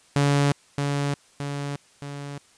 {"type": "tone with echo", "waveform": "sawtooth", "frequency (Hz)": 142.4, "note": "C#3", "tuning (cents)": 47, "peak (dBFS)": -14, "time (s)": [0.16, 0.52], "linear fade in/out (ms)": 0, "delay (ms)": 620, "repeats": 3, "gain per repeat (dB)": -5, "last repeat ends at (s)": 2.38, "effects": ["white hiss -57 dBFS RMS until 2.57 s", "resampled to 22050 Hz"]}